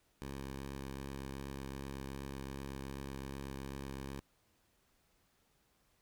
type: tone with vibrato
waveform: 10% pulse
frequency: 68 Hz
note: C#2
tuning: 33 cents flat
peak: -34 dBFS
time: 0.22-4.2 s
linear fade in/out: 0 ms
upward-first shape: sine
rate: 2.6 Hz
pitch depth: 15 cents each way
effects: pink hiss -74 dBFS RMS until 6.01 s